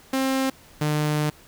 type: tone pair in turn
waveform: sawtooth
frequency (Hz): 265.6 / 150.66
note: C4 / D3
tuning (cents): +26 / +45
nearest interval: minor seventh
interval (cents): 981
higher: first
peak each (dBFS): -17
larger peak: neither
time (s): 0.13-0.5 / 0.81-1.3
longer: second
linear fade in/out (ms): 5
effects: pink hiss -51 dBFS RMS until 1.47 s